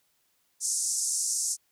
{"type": "band-pass noise", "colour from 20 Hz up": "pink", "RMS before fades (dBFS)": -29, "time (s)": [0.6, 1.57], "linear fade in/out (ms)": 50, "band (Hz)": [5700, 9800], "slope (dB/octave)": 48, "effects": ["white hiss -71 dBFS RMS until 1.71 s"]}